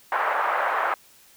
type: band-pass noise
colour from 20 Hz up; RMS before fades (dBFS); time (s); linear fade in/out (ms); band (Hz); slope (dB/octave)
white; -24; 0.12-0.94; 2; 600 to 1500; 24
effects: white hiss -54 dBFS RMS until 1.36 s